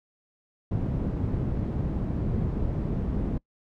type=low-pass noise; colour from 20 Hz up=white; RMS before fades=-28 dBFS; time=0.71-3.38 s; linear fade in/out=5 ms; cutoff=180 Hz; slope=12 dB/octave; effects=noise-tail reverb RT60 0.1 s tail -24 dB re dry